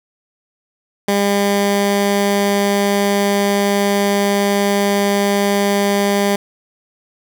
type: tone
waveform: 15% pulse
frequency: 201.2 Hz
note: G3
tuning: 45 cents sharp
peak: -7 dBFS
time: 1.08-6.36 s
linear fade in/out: 5 ms
effects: none